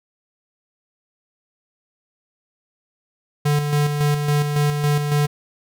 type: tone with tremolo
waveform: square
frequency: 146.83 Hz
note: D3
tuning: in tune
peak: -16 dBFS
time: 3.45-5.27 s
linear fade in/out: 10 ms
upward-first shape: square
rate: 3.6 Hz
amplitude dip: 45%
effects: none